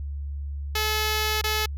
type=tone with dropouts; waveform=5% pulse; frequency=430 Hz; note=A4; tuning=40 cents flat; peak=-12 dBFS; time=0.75-1.66 s; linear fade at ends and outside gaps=5 ms; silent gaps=1.415-1.439 s; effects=added 71 Hz sine -29 dBFS peak until 1.77 s